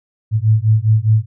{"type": "beating tone pair", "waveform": "sine", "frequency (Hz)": [107, 111.9], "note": ["A2", "A2"], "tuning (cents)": [-48, 30], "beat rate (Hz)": 4.9, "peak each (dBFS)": -13, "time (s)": [0.31, 1.26], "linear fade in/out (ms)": 50, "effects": []}